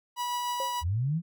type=tone with tremolo; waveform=45% pulse; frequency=976 Hz; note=B5; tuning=21 cents flat; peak=-28 dBFS; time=0.16-0.84 s; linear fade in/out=50 ms; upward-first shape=triangle; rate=6.7 Hz; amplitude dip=25%
type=tone with exponential decay; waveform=sine; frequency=539 Hz; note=C#5; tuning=49 cents flat; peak=-30 dBFS; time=0.6-0.8 s; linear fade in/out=1 ms; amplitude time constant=42 ms
type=linear sweep; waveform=sine; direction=up; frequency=72.6 to 175.8 Hz; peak=-25 dBFS; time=0.81-1.22 s; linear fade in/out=50 ms
effects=none